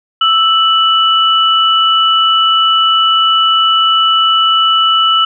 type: tone pair together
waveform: sine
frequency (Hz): 1318.5 / 2960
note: E6 / F#7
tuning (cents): 0 / 0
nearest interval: octave + major second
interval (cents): 1400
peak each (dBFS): -10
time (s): 0.21-5.25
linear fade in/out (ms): 5
effects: none